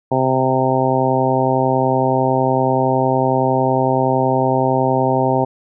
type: harmonic tone with a mistuned harmonic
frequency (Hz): 130.81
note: C3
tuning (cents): 0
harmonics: 1 / 2 / 3 / 4 / 5 / 6 / 7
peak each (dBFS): -21 / -21 / -21 / -21 / -21 / -21 / -21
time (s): 0.11-5.45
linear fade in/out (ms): 10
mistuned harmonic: 1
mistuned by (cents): +17
effects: none